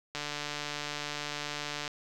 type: click train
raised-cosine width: 0.2 ms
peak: -18 dBFS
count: 255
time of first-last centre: 0.15-1.878 s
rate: 147 Hz
effects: none